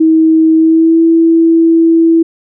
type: tone with pitch glide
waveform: sine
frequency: 320 to 329.4 Hz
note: D#4 to E4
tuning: +49 to -1 cents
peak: -4 dBFS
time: 0-2.23 s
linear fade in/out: 10 ms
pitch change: +50 cents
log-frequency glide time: 0.56-1.02 s
effects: none